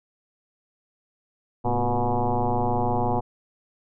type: tone with frequency modulation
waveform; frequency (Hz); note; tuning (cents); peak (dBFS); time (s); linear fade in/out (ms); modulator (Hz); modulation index
sine; 370; F#4; 0; -20; 1.64-3.21; 20; 119; 4.7
effects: none